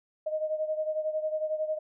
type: beating tone pair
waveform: sine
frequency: 619 / 630 Hz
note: D#5 / D#5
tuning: -9 / +21 cents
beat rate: 11 Hz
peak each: -29 / -34 dBFS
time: 0.26-1.79 s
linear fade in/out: 10 ms
effects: none